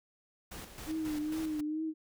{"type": "noise with tremolo", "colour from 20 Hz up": "pink", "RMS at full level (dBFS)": -45, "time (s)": [0.51, 1.61], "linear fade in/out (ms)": 10, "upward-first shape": "square", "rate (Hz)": 3.7, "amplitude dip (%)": 55}
{"type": "tone with vibrato", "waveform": "sine", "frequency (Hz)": 308.9, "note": "D#4", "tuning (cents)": -12, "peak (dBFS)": -32, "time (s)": [0.86, 1.94], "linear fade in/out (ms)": 50, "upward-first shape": "triangle", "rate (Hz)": 2.3, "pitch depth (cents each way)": 65}
{"effects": []}